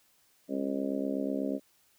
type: harmonic tone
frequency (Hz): 68.2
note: C#2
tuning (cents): -28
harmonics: 3 / 4 / 5 / 6 / 7 / 8 / 9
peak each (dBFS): -37 / -32 / -42 / -39 / -43 / -39 / -39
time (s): 0.48-1.6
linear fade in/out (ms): 50
effects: white hiss -67 dBFS RMS until 1.98 s